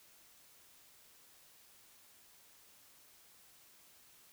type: silence
effects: white hiss -63 dBFS RMS until 4.32 s

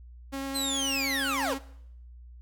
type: tone with vibrato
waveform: sawtooth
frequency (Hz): 272.2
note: C#4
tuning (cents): -31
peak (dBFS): -28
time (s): 0.32-1.59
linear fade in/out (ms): 20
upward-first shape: triangle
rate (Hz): 9.6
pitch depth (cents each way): 9
type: linear sweep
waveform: 25% pulse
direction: down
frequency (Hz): 4186 to 403.2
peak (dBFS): -24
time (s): 0.54-1.55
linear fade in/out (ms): 20
effects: noise-tail reverb RT60 0.7 s tail -19 dB re dry + added 60 Hz sine -45 dBFS peak until 2.41 s

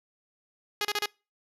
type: tone bursts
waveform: 5% pulse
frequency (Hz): 415.3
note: G#4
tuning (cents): 0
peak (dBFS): -15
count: 4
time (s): 0.81-1.059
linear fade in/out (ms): 2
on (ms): 39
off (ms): 31
effects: noise-tail reverb RT60 0.3 s tail -25 dB re dry + low-pass 12000 Hz 12 dB/octave

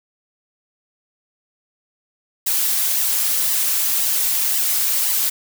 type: noise with flanger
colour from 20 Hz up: blue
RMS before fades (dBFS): -19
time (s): 2.46-5.3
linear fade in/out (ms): 10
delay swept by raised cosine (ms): 1 to 5.8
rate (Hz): 1.9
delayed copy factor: +0.65
effects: none

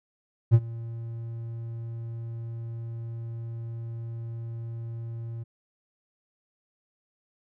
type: tone with ADSR envelope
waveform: triangle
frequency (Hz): 115.4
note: A#2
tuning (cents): -17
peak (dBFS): -9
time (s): 0.51-5.44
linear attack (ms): 32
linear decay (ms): 52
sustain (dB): -22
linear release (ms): 15
effects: none

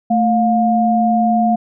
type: tone pair together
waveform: sine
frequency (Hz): 222 / 709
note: A3 / F5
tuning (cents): +16 / +26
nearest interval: octave + minor sixth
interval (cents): 2010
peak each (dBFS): -14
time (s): 0.1-1.56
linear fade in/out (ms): 10
effects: none

